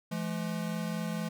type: tone pair together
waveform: square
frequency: 169.24 / 213.5 Hz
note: E3 / G#3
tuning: +46 / +48 cents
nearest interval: major third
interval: 402 cents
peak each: -35 / -36 dBFS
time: 0.11-1.29 s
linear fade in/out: 10 ms
effects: none